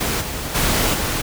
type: noise with level steps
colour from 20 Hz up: pink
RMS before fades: -21 / -27 / -18 / -22 dBFS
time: 0-1.22 s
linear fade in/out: 10 ms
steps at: 0.2 / 0.54 / 0.93 s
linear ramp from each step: 20 ms
effects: none